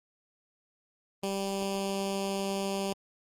10% pulse tone with notch filter, 196 Hz, G3, in tune, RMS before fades -32 dBFS, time 1.23-2.93 s, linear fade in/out 5 ms, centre 1400 Hz, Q 0.86, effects low-pass 12000 Hz 12 dB/octave + Opus 24 kbps

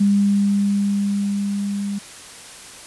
sine tone with level ramp, 201 Hz, G3, 44 cents sharp, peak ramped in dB -12 to -22 dBFS, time 0-1.99 s, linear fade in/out 10 ms, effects white hiss -39 dBFS RMS until 2.86 s + resampled to 24000 Hz

